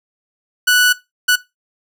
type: tone bursts at uneven times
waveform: sawtooth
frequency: 1480 Hz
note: F#6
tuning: in tune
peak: -6 dBFS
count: 2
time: 0.67-0.93 / 1.28-1.36 s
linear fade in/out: 10 ms
effects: noise-tail reverb RT60 0.2 s tail -17 dB re dry